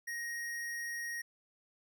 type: tone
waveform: square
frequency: 1876 Hz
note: A#6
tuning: 11 cents sharp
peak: -38 dBFS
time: 0.07-1.22 s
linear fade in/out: 10 ms
effects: none